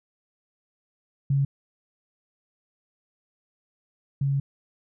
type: tone pair in turn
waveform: sine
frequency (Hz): 138.59 / 138.59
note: C#3 / C#3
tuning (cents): 0 / 0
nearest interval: unison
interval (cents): 0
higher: neither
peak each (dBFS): -19 / -21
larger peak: first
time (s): 1.3-1.45 / 4.21-4.4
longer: second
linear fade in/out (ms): 5
effects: none